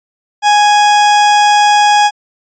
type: tone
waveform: 40% pulse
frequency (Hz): 830.6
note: G#5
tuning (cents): 0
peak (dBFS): -5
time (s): 0.42-2.11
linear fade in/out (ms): 50
effects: resampled to 16000 Hz